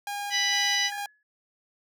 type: tone with tremolo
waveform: sawtooth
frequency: 813 Hz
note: G#5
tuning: 37 cents flat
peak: -27 dBFS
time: 0.07-1.06 s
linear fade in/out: 2 ms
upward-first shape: square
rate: 2.2 Hz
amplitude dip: 30%
type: harmonic tone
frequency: 987.8 Hz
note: B5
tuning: in tune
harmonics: 2 / 3 / 4 / 5 / 6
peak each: -27 / -29 / -30 / -31 / -32 dBFS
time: 0.3-0.91 s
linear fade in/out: 50 ms
type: tone with exponential decay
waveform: sine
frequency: 1699 Hz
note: G#6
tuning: 39 cents sharp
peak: -33 dBFS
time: 0.92-1.23 s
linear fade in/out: 2 ms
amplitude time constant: 67 ms
effects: none